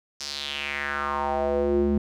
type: tone with band-pass filter sweep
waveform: square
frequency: 71.3 Hz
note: C#2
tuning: 49 cents sharp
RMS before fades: -26 dBFS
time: 0.2-1.98 s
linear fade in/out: 5 ms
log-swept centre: 5500 to 250 Hz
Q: 3.8
effects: none